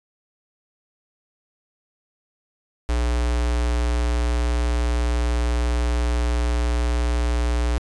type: tone with notch filter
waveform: square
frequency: 59.8 Hz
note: A#1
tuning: 45 cents sharp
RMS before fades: -21 dBFS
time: 2.89-7.78 s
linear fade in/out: 0 ms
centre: 160 Hz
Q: 1.5
effects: resampled to 22050 Hz